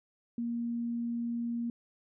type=tone; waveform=sine; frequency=235.3 Hz; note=A#3; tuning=16 cents sharp; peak=-31 dBFS; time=0.38-1.7 s; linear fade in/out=2 ms; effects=none